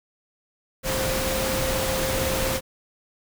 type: tone in noise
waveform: sine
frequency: 526 Hz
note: C5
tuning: 9 cents sharp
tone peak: -27 dBFS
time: 0.83-2.61 s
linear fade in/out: 50 ms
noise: pink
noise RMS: -26 dBFS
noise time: 0.83-2.61 s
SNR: -4 dB
effects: none